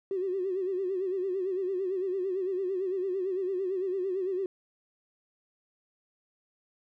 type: tone with vibrato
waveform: triangle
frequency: 376 Hz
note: F#4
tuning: 28 cents sharp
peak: -24 dBFS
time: 0.11-4.46 s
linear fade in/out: 2 ms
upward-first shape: sine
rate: 8.9 Hz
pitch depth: 88 cents each way
effects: tanh soft clip ceiling -26 dBFS